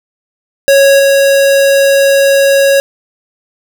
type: tone with level steps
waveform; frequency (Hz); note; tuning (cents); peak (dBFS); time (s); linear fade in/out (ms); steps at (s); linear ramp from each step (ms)
square; 552; C#5; -7; -4 / -6; 0.68-2.8; 0; 0.99; 5
effects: none